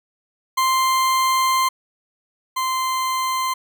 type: tone pair in turn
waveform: 40% pulse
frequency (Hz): 1046.5 / 1039.9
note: C6 / C6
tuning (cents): 0 / -11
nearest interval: unison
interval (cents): 11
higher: first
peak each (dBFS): -15 / -19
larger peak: first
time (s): 0.57-1.69 / 2.56-3.54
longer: first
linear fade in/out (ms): 10
effects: none